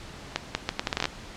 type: accelerating click train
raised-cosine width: 0.2 ms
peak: -7 dBFS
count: 11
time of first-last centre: 0.36-1.055 s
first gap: 190 ms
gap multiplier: 0.74
effects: pink hiss -43 dBFS RMS until 1.36 s + low-pass 6000 Hz 12 dB/octave